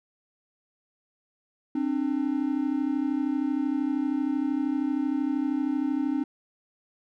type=tone pair together; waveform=triangle; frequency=267 / 299.9 Hz; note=C4 / D4; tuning=+35 / +36 cents; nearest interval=major second; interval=201 cents; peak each=-25 dBFS; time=1.75-6.24 s; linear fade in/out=5 ms; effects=none